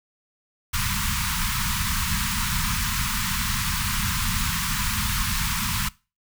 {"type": "band-stop noise", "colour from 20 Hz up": "pink", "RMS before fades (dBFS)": -25, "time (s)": [0.73, 5.89], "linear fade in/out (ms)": 10, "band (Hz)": [230, 920], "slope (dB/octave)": 96, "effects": ["noise-tail reverb RT60 0.3 s tail -21 dB re dry"]}